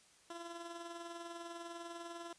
15% pulse tone with tremolo, 339.9 Hz, F4, 47 cents flat, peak -37 dBFS, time 0.3-2.33 s, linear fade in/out 2 ms, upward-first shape triangle, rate 20 Hz, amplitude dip 55%, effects white hiss -66 dBFS RMS until 2.38 s + resampled to 22050 Hz

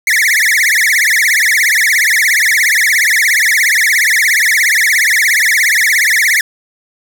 45% pulse tone with vibrato, 1963 Hz, B6, 11 cents flat, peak -8 dBFS, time 0.07-6.41 s, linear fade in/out 2 ms, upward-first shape triangle, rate 17 Hz, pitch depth 290 cents each way, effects none

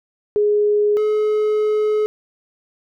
sine / triangle tone pair in turn, 416.5 / 426 Hz, G#4 / G#4, +5 / +44 cents, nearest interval unison, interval 39 cents, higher second, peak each -13 dBFS, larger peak neither, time 0.36-0.97 / 0.97-2.06 s, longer second, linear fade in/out 0 ms, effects none

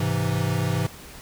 square chord, Ab augmented, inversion none, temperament equal, 103.83 / 130.81 / 164.81 Hz, Ab2 / C3 / E3, 0 / 0 / 0 cents, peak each -27 dBFS, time 0-0.87 s, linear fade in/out 5 ms, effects added 60 Hz sine -53 dBFS peak until 1.21 s + pink hiss -43 dBFS RMS until 1.21 s

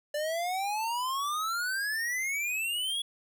square exponential sweep, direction up, 584 to 3387 Hz, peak -30 dBFS, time 0.14-3.02 s, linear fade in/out 5 ms, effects none

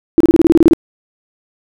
sine tone bursts, 329.6 Hz, E4, in tune, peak -3 dBFS, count 11, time 0.18-0.734 s, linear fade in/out 0 ms, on 24 ms, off 29 ms, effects none

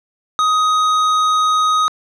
triangle tone with tanh clipping, 1254 Hz, D#6, 13 cents sharp, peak -14 dBFS, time 0.39-1.88 s, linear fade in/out 0 ms, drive 18 dB, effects low-pass 7000 Hz 12 dB/octave

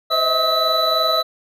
triangle tone cluster, 517 / 627 / 650 / 1276 / 3971 Hz, C5 / D#5 / E5 / D#6 / B7, -21 / +13 / -24 / +43 / +9 cents, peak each -26 / -24 / -20 / -18 / -18 dBFS, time 0.1-1.23 s, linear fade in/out 20 ms, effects none

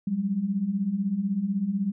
sine beating tone pair, 185 / 201 Hz, F#3 / G3, 0 / +44 cents, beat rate 16 Hz, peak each -30 / -25 dBFS, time 0.07-1.92 s, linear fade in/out 5 ms, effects none

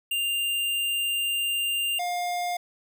square tone pair in turn, 2794 / 707.8 Hz, F7 / F5, 0 / +23 cents, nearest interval 2 octaves, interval 2377 cents, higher first, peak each -25 / -27 dBFS, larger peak first, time 0.11-1.99 / 1.99-2.57 s, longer first, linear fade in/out 5 ms, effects 11-bit

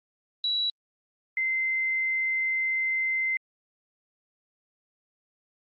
sine tone pair in turn, 3915 / 2074 Hz, B7 / C7, -16 / -16 cents, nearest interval major seventh, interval 1100 cents, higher first, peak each -24 dBFS, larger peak neither, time 0.44-0.7 / 1.37-3.37 s, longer second, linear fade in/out 2 ms, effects Opus 24 kbps

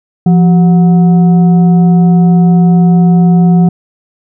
sine tone with frequency modulation, 173.2 Hz, F3, 14 cents flat, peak -3 dBFS, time 0.26-3.69 s, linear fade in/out 5 ms, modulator 558 Hz, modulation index 0.31, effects none

